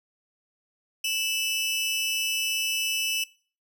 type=tone pair together; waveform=sawtooth; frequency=2637 / 2960 Hz; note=E7 / F#7; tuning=0 / 0 cents; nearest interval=major second; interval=200 cents; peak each=-25 dBFS; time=1.04-3.24 s; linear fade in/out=5 ms; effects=noise-tail reverb RT60 0.4 s tail -21 dB re dry